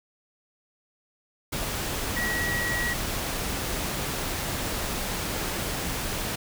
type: tone in noise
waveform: sine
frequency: 1919 Hz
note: A#6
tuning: 50 cents sharp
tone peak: -27 dBFS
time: 2.16-2.94 s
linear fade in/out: 10 ms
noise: pink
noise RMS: -30 dBFS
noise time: 1.52-6.36 s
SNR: 0 dB
effects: none